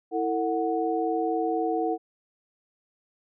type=tone cluster; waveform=sine; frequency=327.7 / 451.6 / 738 Hz; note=E4 / A4 / F#5; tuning=-10 / +45 / -5 cents; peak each=-28 dBFS; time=0.11-1.98 s; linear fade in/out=50 ms; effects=none